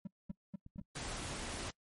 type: tone bursts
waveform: triangle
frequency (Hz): 192.1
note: G3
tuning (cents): -35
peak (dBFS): -37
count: 4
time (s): 0.05-0.802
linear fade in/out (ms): 5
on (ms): 23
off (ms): 220
type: clicks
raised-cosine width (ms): 5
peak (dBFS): -39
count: 5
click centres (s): 0.304 / 0.664 / 0.76 / 0.814 / 0.97
type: noise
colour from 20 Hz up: pink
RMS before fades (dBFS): -42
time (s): 0.95-1.71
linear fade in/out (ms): 10
effects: noise-tail reverb RT60 0.1 s tail -24 dB re dry + MP3 48 kbps